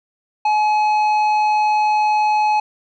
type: tone with tanh clipping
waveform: sine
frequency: 849 Hz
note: G#5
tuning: 38 cents sharp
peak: -15 dBFS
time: 0.45-2.6 s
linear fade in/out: 5 ms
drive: 9 dB
effects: none